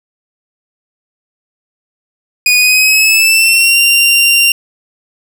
sawtooth tone with pitch glide, 2470 to 2772 Hz, D#7 to F7, -13 to -14 cents, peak -3 dBFS, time 2.46-4.52 s, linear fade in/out 2 ms, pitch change +199 cents, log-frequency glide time 2.56-3.79 s, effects none

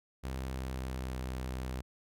sawtooth tone with pitch glide, 65.41 to 63.92 Hz, C2 to C2, 0 to -40 cents, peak -32 dBFS, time 0.23-1.82 s, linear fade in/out 20 ms, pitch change -40 cents, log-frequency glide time 0.42-1.18 s, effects none

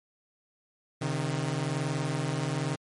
sawtooth tone pair together, 133.74 / 154.8 Hz, C3 / D#3, +38 / -9 cents, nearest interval minor third, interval 253 cents, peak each -27 dBFS, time 1.01-2.76 s, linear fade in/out 10 ms, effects MP3 48 kbps

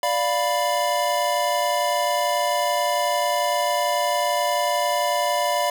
square chord, B diminished, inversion first, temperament equal, 587.3 / 698.5 / 987.8 Hz, D5 / F5 / B5, 0 / 0 / 0 cents, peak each -25 dBFS, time 0.03-5.7 s, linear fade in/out 2 ms, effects none

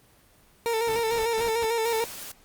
30% pulse tone with vibrato, 454.9 Hz, A#4, 42 cents flat, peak -21 dBFS, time 0.66-2.04 s, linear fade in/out 0 ms, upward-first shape square, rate 6.7 Hz, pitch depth 41 cents each way
pink noise with tremolo, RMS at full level -39 dBFS, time 0.87-1.65 s, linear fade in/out 2 ms, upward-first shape square, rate 4 Hz, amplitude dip 80%
white noise, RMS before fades -39 dBFS, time 1.85-2.32 s, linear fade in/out 5 ms
effects pink hiss -58 dBFS RMS until 2.44 s + Opus 24 kbps

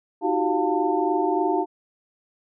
sine tone cluster, 315 / 362.3 / 385.5 / 706 / 894 Hz, D#4 / F#4 / G4 / F5 / A5, +21 / -36 / -29 / +19 / +27 cents, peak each -26 dBFS, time 0.21-1.66 s, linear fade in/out 50 ms, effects none

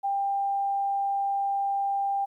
sine tone, 794 Hz, G5, 22 cents sharp, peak -24 dBFS, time 0.03-2.26 s, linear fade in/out 20 ms, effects 11-bit

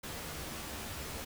pink noise with comb filter, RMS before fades -42 dBFS, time 0.03-1.25 s, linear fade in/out 10 ms, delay 13 ms, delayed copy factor +0.6, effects none

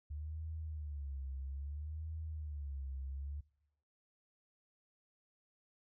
sine tone with vibrato, 73 Hz, D2, 10 cents flat, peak -40 dBFS, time 0.1-3.41 s, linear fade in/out 10 ms, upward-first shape sine, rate 0.61 Hz, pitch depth 150 cents each way, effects noise-tail reverb RT60 0.9 s tail -23 dB re dry

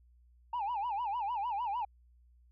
sine tone with vibrato, 884 Hz, A5, 8 cents sharp, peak -30 dBFS, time 0.53-1.85 s, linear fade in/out 5 ms, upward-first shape sine, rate 6.6 Hz, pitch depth 200 cents each way, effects tanh soft clip ceiling -30 dBFS + added 60 Hz sine -60 dBFS peak until 2.51 s

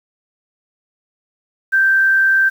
sine tone with frequency modulation, 1565 Hz, G6, 3 cents flat, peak -10 dBFS, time 1.72-2.5 s, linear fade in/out 20 ms, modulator 69.2 Hz, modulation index 0.23, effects 7-bit

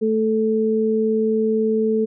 sine tone pair together, 220 / 438.1 Hz, A3 / A4, 0 / -7 cents, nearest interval octave, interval 1193 cents, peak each -20 / -18 dBFS, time 0.01-2.06 s, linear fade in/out 20 ms, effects none

